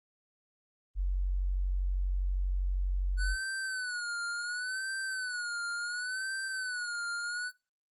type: tone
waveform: sine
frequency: 46.25 Hz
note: F#1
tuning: in tune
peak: -27 dBFS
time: 0.95-3.37 s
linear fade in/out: 50 ms
type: tone with vibrato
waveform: square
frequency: 1480 Hz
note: F#6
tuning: in tune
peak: -34 dBFS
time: 3.17-7.52 s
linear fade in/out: 50 ms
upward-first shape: sine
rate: 0.7 Hz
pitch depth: 94 cents each way
effects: noise-tail reverb RT60 0.3 s tail -24 dB re dry + Opus 32 kbps